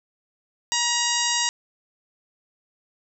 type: harmonic tone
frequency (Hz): 951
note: A#5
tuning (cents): +34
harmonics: 1 / 2 / 3 / 4 / 5 / 6 / 7 / 8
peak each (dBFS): -29 / -29 / -29 / -29 / -29 / -29 / -29 / -29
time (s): 0.72-1.49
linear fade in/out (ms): 0
effects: none